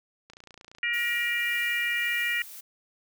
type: click train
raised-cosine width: 0.2 ms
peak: -30 dBFS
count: 15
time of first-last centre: 0.3-0.784 s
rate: 28.9 Hz
type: harmonic tone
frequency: 474.6 Hz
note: A#4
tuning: 31 cents sharp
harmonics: 3 / 4 / 5 / 6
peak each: -38 / -27 / -30 / -35 dBFS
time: 0.83-2.42 s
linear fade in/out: 2 ms
type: noise with tremolo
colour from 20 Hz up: blue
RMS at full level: -41 dBFS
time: 0.93-2.61 s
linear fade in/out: 10 ms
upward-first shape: triangle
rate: 1.8 Hz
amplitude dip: 35%
effects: none